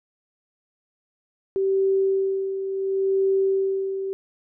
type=tone with tremolo; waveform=sine; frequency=386.9 Hz; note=G4; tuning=23 cents flat; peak=-17 dBFS; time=1.56-4.13 s; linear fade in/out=0 ms; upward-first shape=sine; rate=0.71 Hz; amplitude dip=60%; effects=none